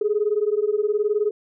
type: beating tone pair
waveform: sine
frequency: 409.7 / 428.7 Hz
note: G#4 / A4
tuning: -24 / -45 cents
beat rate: 19 Hz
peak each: -21 dBFS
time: 0.01-1.31 s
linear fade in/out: 5 ms
effects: tanh soft clip ceiling -11 dBFS